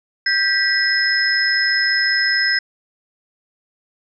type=tone cluster; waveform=sine; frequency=1585 / 1951 / 5140 Hz; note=G6 / B6 / E8; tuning=+19 / -22 / -45 cents; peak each=-19 dBFS; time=0.26-2.59 s; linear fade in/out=5 ms; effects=none